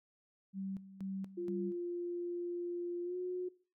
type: tone with tremolo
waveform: sine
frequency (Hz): 192.9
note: G3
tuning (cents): -28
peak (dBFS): -38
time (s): 0.53-1.73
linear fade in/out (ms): 50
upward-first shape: square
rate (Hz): 2.1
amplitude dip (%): 80
type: tone with pitch glide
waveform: sine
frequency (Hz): 349.2 to 362.8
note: F4 to F#4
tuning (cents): 0 to -34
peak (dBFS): -36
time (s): 1.37-3.49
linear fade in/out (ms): 10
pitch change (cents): +66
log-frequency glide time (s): 3.04-3.16
effects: noise-tail reverb RT60 0.4 s tail -20 dB re dry